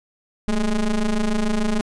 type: ring-modulated tone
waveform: square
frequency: 103.6 Hz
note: G#2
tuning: 4 cents flat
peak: -16 dBFS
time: 0.48-1.81 s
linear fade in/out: 0 ms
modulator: 117 Hz
effects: resampled to 22050 Hz